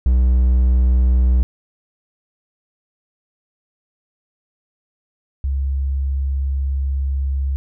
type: tone pair in turn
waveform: triangle / sine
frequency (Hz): 62.5 / 68.09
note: B1 / C#2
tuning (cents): +21 / -30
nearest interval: minor second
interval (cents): 149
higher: second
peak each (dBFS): -9 / -17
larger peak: first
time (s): 0.06-1.43 / 5.44-7.56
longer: second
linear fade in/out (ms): 0
effects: none